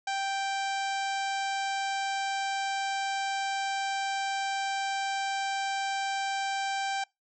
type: harmonic tone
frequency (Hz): 784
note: G5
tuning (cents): 0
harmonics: 1 / 2 / 3 / 4 / 5 / 6 / 7 / 8 / 9 / 10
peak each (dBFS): -30 / -36 / -40 / -42 / -44 / -46 / -47 / -48 / -49 / -50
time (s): 0.07-7.04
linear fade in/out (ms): 5
effects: noise-tail reverb RT60 0.2 s tail -24 dB re dry